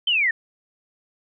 sine linear sweep, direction down, 3136 to 1760 Hz, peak -17 dBFS, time 0.07-0.31 s, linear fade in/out 5 ms, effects none

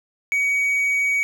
triangle tone, 2257 Hz, C#7, 31 cents sharp, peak -16 dBFS, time 0.32-1.23 s, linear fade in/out 0 ms, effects none

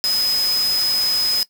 sine tone in noise, 5050 Hz, D#8, 25 cents sharp, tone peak -17 dBFS, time 0.04-1.43 s, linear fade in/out 0 ms, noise white, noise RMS -28 dBFS, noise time 0.04-1.43 s, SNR +8 dB, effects noise-tail reverb RT60 0.1 s tail -17 dB re dry

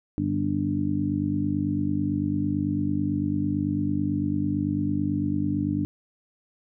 harmonic tone with a mistuned harmonic, 49 Hz, G1, in tune, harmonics 2 / 3 / 4 / 5 / 6, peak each -31 / -32 / -30 / -31 / -26 dBFS, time 0.18-5.85 s, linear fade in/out 0 ms, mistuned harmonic 2, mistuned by -52 cents, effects none

